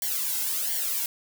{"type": "noise with flanger", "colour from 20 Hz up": "blue", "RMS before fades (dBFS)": -28, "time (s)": [0.02, 1.06], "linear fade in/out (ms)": 2, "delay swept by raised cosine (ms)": [0.78, 1.71], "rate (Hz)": 1.4, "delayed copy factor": -1, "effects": []}